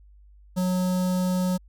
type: tone with notch filter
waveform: square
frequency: 182.9 Hz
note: F#3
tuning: 20 cents flat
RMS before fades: -24 dBFS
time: 0.56-1.58 s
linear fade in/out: 20 ms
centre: 2200 Hz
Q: 0.69
effects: added 50 Hz sine -49 dBFS peak until 1.68 s